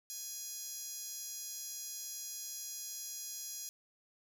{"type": "tone with high-pass filter", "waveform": "10% pulse", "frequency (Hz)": 830.6, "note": "G#5", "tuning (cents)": 0, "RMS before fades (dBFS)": -44, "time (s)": [0.1, 3.69], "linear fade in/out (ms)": 0, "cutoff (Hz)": 7100, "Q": 4.6, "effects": []}